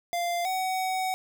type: tone pair in turn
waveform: square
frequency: 694 / 750.1 Hz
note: F5 / F#5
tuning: -11 / +23 cents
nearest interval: minor second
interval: 134 cents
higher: second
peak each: -27 dBFS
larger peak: neither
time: 0.13-0.45 / 0.45-1.14 s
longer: second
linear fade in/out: 0 ms
effects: none